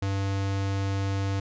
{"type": "tone", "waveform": "square", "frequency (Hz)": 98, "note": "G2", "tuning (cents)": 0, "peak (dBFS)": -26, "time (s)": [0.02, 1.4], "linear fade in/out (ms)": 5, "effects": ["resampled to 16000 Hz"]}